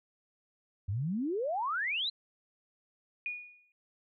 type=exponential sweep; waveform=sine; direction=up; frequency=89.8 to 4186 Hz; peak=-30 dBFS; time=0.88-2.1 s; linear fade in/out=10 ms
type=tone with exponential decay; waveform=sine; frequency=2452 Hz; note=D#7; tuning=26 cents flat; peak=-31 dBFS; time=3.26-3.72 s; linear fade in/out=1 ms; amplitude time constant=98 ms
effects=none